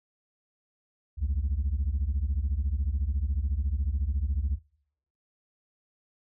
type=beating tone pair; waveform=sine; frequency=63 / 77 Hz; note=B1 / D#2; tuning=+35 / -17 cents; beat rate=14 Hz; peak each=-26 dBFS; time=1.17-4.59 s; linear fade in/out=50 ms; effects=noise-tail reverb RT60 0.7 s tail -26 dB re dry + tanh soft clip ceiling -22 dBFS